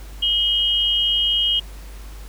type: tone pair together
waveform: sine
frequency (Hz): 2903 / 3202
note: F#7 / G7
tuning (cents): -34 / +36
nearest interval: major second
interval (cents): 170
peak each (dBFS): -19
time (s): 0.22-1.6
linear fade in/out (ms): 10
effects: added 50 Hz sine -34 dBFS peak until 2.28 s + pink hiss -45 dBFS RMS until 2.28 s